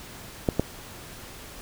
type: clicks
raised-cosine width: 2 ms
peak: -7 dBFS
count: 2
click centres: 0.488 / 0.596 s
effects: pink hiss -43 dBFS RMS until 1.61 s